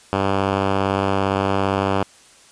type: tone with low-pass filter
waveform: 5% pulse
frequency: 97.6 Hz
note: G2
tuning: 7 cents flat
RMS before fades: -20 dBFS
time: 0.13-2.03 s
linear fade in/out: 0 ms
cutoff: 2700 Hz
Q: 0.59
effects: white hiss -49 dBFS RMS until 2.51 s + resampled to 22050 Hz

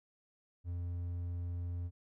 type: tone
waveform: triangle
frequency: 87.31 Hz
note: F2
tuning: in tune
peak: -34 dBFS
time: 0.64-1.91 s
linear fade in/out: 50 ms
effects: none

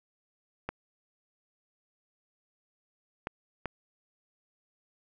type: clicks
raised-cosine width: 0.5 ms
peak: -18 dBFS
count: 3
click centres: 0.69 / 3.271 / 3.657 s
effects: none

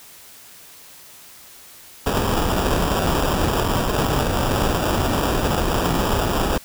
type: noise with sample-and-hold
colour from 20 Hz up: pink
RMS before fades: -20 dBFS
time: 2.06-6.58 s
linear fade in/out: 5 ms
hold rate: 2100 Hz
effects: white hiss -44 dBFS RMS until 6.64 s

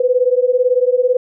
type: beating tone pair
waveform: sine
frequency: 491.7 / 509.7 Hz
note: B4 / C5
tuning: -8 / -45 cents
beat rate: 18 Hz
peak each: -14 dBFS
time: 0-1.17 s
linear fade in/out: 5 ms
effects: none

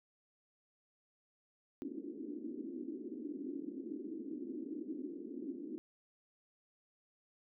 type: band-pass noise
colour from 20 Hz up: white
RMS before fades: -44 dBFS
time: 1.82-5.78 s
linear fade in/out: 0 ms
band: 250 to 340 Hz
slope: 48 dB/octave
effects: none

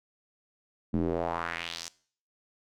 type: tone with band-pass filter sweep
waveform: square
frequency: 42.15 Hz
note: E1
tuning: 39 cents sharp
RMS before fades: -32 dBFS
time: 0.93-1.89 s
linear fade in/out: 10 ms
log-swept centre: 220 to 6700 Hz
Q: 2.4
effects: noise-tail reverb RT60 0.5 s tail -20 dB re dry

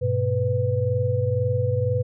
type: tone cluster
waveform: sine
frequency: 100.2 / 122.2 / 498.2 Hz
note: G2 / B2 / B4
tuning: +38 / -18 / +15 cents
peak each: -24 dBFS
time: 0.01-2.03 s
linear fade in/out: 20 ms
effects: none

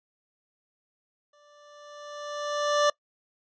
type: tone with exponential growth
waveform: 25% pulse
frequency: 587.3 Hz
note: D5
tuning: in tune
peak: -15 dBFS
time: 1.33-2.9 s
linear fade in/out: 5 ms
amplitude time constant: 340 ms
effects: noise-tail reverb RT60 0.1 s tail -24 dB re dry + resampled to 16000 Hz

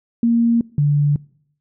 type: tone pair in turn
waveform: sine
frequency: 233.1 / 145.53 Hz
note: A#3 / D3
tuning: 0 / -15 cents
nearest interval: minor sixth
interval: 815 cents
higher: first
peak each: -12 dBFS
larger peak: neither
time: 0.23-0.61 / 0.78-1.16 s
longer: neither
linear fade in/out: 2 ms
effects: noise-tail reverb RT60 0.7 s tail -24 dB re dry

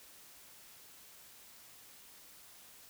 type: silence
effects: white hiss -57 dBFS RMS until 2.89 s

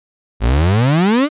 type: exponential sweep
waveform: 35% pulse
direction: up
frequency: 51.91 to 311.1 Hz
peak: -9 dBFS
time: 0.4-1.29 s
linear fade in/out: 50 ms
effects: resampled to 8000 Hz

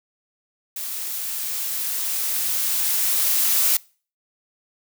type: noise with level ramp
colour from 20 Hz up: blue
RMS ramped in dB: -30 to -18 dBFS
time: 0.76-3.77 s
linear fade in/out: 5 ms
effects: noise-tail reverb RT60 0.4 s tail -24 dB re dry

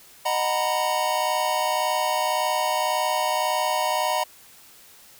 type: chord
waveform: square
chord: B major seventh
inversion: first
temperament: just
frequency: 617.4 / 740.8 / 926 / 987.8 Hz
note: D#5 / F#5 / A#5 / B5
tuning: -14 / +2 / -12 / 0 cents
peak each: -28 dBFS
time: 0.25-4.24 s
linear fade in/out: 10 ms
effects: white hiss -50 dBFS RMS until 5.19 s

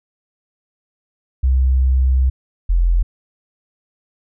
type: tone pair in turn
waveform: sine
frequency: 64.9 / 43.12 Hz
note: C2 / F1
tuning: -13 / -21 cents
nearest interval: perfect fifth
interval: 708 cents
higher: first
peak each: -11 dBFS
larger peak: neither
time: 1.43-2.3 / 2.69-3.03 s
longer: first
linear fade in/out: 10 ms
effects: none

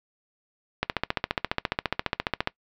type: click train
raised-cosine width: 0.3 ms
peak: -7 dBFS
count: 25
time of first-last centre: 0.83-2.474 s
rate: 14.6 Hz
effects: noise-tail reverb RT60 0.1 s tail -22 dB re dry + low-pass 5000 Hz 12 dB/octave

